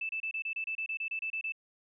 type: tone bursts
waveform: sine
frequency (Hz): 2637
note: E7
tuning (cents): 0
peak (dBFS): -32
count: 14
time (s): 0.01-1.522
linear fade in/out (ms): 5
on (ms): 82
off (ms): 28
effects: none